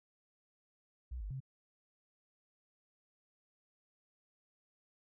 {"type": "tone with pitch steps", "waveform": "sine", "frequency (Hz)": [62, 50.2, 133], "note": ["B1", "G1", "C3"], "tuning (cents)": [7, 42, 29], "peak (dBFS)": -39, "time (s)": [1.11, 1.404], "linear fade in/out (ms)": 10, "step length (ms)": 98, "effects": []}